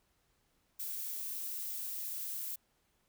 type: noise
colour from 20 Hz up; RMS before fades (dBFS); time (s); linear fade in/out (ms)
violet; -40; 0.79-2.56; 10
effects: pink hiss -75 dBFS RMS until 3.08 s